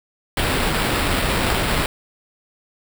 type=noise with sample-and-hold; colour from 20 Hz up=pink; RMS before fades=-20 dBFS; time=0.37-1.86 s; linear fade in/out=2 ms; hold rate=6300 Hz; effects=none